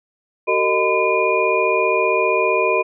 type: tone cluster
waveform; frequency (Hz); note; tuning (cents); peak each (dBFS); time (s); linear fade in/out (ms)
sine; 380.9 / 456.1 / 616 / 1011 / 2428; G4 / A#4 / D#5 / B5 / D#7; -50 / -38 / -17 / +40 / -43; -21; 0.47-2.83; 20
effects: none